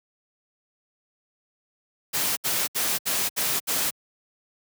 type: noise bursts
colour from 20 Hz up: white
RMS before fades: -25 dBFS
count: 6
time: 2.13-3.91 s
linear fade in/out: 20 ms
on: 240 ms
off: 68 ms
effects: high-pass 100 Hz 12 dB/octave